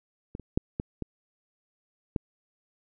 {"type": "clicks", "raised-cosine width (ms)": 3, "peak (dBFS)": [-23, -30, -10, -16, -19, -14], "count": 6, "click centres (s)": [0.351, 0.397, 0.575, 0.799, 1.023, 2.162], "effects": []}